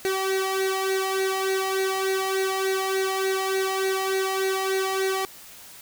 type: tone with flanger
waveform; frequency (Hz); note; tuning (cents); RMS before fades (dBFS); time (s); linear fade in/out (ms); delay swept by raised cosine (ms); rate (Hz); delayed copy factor
sawtooth; 382.9; G4; -41; -25; 0.05-5.25; 0; 0.47 to 1.02; 3.4; +0.75
effects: white hiss -45 dBFS RMS until 5.81 s